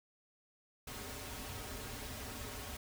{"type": "noise with comb filter", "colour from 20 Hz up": "pink", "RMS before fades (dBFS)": -45, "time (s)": [0.87, 2.77], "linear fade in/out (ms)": 5, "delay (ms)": 5.9, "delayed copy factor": -1, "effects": []}